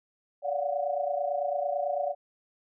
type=tone cluster; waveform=sine; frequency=577 / 689 / 718 / 747 Hz; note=D5 / F5 / F5 / F#5; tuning=-31 / -24 / +48 / +16 cents; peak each=-29 / -36 / -33 / -36 dBFS; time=0.42-2.15 s; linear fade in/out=50 ms; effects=none